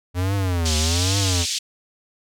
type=tone with vibrato; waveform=square; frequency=87.31 Hz; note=F2; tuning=in tune; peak=-20 dBFS; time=0.14-1.46 s; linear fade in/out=50 ms; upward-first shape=triangle; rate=1.2 Hz; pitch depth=250 cents each way
type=band-pass noise; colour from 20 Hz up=white; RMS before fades=-25 dBFS; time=0.65-1.59 s; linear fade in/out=10 ms; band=2800 to 6900 Hz; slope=24 dB/octave
effects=none